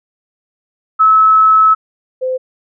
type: tone pair in turn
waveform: sine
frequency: 1297 / 514.7 Hz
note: E6 / C5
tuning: -28 / -29 cents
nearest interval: octave + major third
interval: 1601 cents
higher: first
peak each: -5 / -14 dBFS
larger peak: first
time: 0.99-1.75 / 2.21-2.38 s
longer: first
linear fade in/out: 20 ms
effects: none